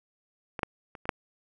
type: clicks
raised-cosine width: 0.5 ms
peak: -19 / -11 / -28 / -25 / -8 dBFS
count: 5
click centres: 0.592 / 0.632 / 0.952 / 1.055 / 1.092 s
effects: none